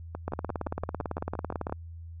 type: two click trains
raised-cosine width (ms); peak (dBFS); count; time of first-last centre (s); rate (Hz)
1; -21 / -17; 10 / 27; 0.15-1.696 / 0.28-1.724; 5.82 / 18
effects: added 83 Hz sine -40 dBFS peak until 2.2 s